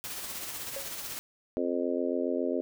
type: noise with tremolo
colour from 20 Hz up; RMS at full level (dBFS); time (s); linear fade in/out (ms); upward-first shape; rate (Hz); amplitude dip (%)
white; -37; 0.04-1.19; 0; sine; 16; 35
type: tone with exponential decay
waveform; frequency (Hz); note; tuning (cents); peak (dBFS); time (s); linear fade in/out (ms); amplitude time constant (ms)
triangle; 550; C#5; -14; -31; 0.76-0.92; 5; 33
type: harmonic tone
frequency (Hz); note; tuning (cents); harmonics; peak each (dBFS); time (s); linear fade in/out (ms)
87.31; F2; 0; 3 / 4 / 5 / 6 / 7; -32 / -33 / -34 / -35 / -35; 1.57-2.61; 0
effects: none